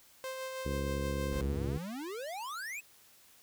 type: tone with tremolo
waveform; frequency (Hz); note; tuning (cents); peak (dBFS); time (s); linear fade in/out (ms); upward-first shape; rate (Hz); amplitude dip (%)
sawtooth; 523.3; C5; 0; -33; 0.24-1.41; 0; sine; 6.3; 30
type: harmonic tone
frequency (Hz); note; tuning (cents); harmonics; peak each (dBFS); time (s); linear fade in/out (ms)
69.3; C#2; 0; 1 / 2 / 3 / 4 / 5 / 6 / 7; -36 / -39 / -41 / -43 / -43 / -46 / -43; 0.65-1.78; 10
type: exponential sweep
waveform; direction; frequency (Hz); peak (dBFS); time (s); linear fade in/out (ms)
square; up; 43.65 to 2647; -39; 1.31-2.81; 20
effects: white hiss -61 dBFS RMS until 3.42 s